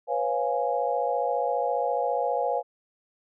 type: chord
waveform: sine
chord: C# dominant seventh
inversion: third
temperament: equal with one note detuned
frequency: 493.9 / 548.6 / 698.5 / 830.6 Hz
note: B4 / C#5 / E#5 / G#5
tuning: 0 / -18 / 0 / 0 cents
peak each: -29 dBFS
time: 0.07-2.63 s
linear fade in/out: 50 ms
effects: none